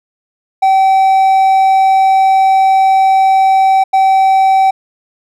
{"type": "tone bursts at uneven times", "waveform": "triangle", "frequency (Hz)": 769, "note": "G5", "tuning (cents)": -33, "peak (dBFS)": -4, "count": 2, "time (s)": [[0.62, 3.84], [3.93, 4.71]], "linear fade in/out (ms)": 10, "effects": []}